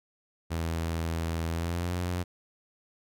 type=tone with pitch glide; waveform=sawtooth; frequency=82.41 to 88.84 Hz; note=E2 to F2; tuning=0 to +30 cents; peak=-25 dBFS; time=0.5-2.24 s; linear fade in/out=20 ms; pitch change=+130 cents; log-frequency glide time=1.51-1.94 s; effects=none